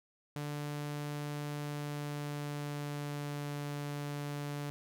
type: tone with pitch glide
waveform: sawtooth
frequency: 146.83 to 145.06 Hz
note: D3 to D3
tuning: 0 to -21 cents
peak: -33 dBFS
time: 0.36-4.7 s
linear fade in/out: 0 ms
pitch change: -21 cents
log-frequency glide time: 1.54-3.62 s
effects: none